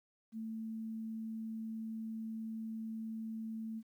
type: tone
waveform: sine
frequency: 222.3 Hz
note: A3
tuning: 18 cents sharp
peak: -39 dBFS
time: 0.32-3.83 s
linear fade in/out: 50 ms
effects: 12-bit